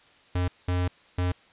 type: tone bursts at uneven times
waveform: square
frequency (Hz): 90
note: F#2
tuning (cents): -47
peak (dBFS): -24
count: 3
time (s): 0.35-0.48 / 0.68-0.88 / 1.18-1.32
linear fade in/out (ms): 5
effects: white hiss -57 dBFS RMS until 1.52 s + resampled to 8000 Hz